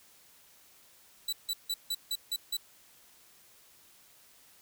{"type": "tone bursts", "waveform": "sawtooth", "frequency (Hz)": 3951, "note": "B7", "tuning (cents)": 0, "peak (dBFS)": -27, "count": 7, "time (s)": [1.28, 2.569], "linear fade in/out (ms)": 5, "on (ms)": 47, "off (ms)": 160, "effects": ["white hiss -60 dBFS RMS until 4.61 s"]}